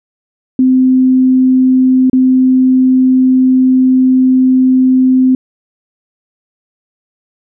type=tone with dropouts; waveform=sine; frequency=258 Hz; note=C4; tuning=24 cents flat; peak=-5 dBFS; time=0.59-5.35 s; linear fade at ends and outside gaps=2 ms; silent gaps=2.098-2.131 s; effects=none